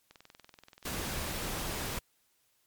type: click train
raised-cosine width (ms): 0.2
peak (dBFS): -34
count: 21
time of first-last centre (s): 0.11-1.067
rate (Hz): 20.9
type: noise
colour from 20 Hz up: pink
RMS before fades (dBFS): -36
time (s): 0.85-1.99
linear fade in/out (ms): 5
effects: white hiss -72 dBFS RMS until 2.66 s + MP3 96 kbps